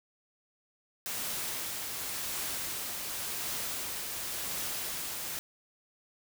white noise with tremolo, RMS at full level -35 dBFS, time 1.06-5.39 s, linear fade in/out 0 ms, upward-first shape triangle, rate 0.91 Hz, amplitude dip 30%, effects none

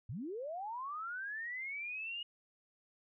sine linear sweep, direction up, 90 to 2888 Hz, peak -39 dBFS, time 0.09-2.23 s, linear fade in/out 5 ms, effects none

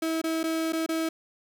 35% pulse tone with dropouts, 323.5 Hz, E4, 32 cents flat, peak -24 dBFS, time 0.02-1.09 s, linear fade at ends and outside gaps 5 ms, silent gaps 0.216-0.239 / 0.432-0.438 / 0.724-0.731 / 0.863-0.889 s, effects none

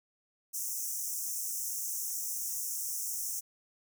pink high-pass noise, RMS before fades -36 dBFS, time 0.53-3.41 s, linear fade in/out 20 ms, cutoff 5600 Hz, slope 96 dB/octave, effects none

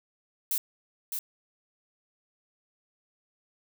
violet noise with echo, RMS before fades -28 dBFS, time 0.51-0.58 s, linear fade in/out 2 ms, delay 610 ms, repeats 1, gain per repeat -5 dB, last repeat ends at 1.19 s, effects none

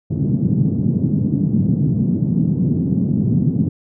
white band-pass noise, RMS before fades -17 dBFS, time 0.1-3.69 s, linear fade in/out 10 ms, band 120 to 220 Hz, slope 24 dB/octave, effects none

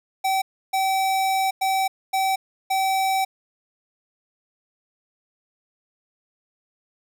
square tone bursts at uneven times, 768 Hz, G5, 36 cents flat, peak -20 dBFS, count 5, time 0.24-0.42 / 0.73-1.51 / 1.61-1.88 / 2.13-2.36 / 2.7-3.25 s, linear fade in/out 10 ms, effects none

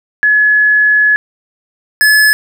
sine / square tone pair in turn, 1700 / 1713.8 Hz, G#6 / A6, +40 / -46 cents, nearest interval unison, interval 14 cents, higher second, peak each -6 dBFS, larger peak neither, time 0.23-1.16 / 2.01-2.33 s, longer first, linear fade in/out 0 ms, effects none

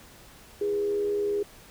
sine tone with frequency modulation, 410 Hz, G#4, 22 cents flat, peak -24 dBFS, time 0.61-1.43 s, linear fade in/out 5 ms, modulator 78.1 Hz, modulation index 0.34, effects pink hiss -51 dBFS RMS until 1.7 s

